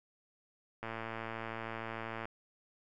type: click train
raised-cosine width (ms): 0.5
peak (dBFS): -25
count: 162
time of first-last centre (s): 0.83-2.255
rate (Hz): 113
effects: none